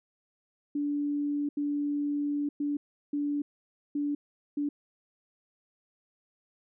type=tone bursts at uneven times; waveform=sine; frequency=290 Hz; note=D4; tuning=22 cents flat; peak=-27 dBFS; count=6; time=0.75-1.49 / 1.57-2.49 / 2.6-2.77 / 3.13-3.42 / 3.95-4.15 / 4.57-4.69 s; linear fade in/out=5 ms; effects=none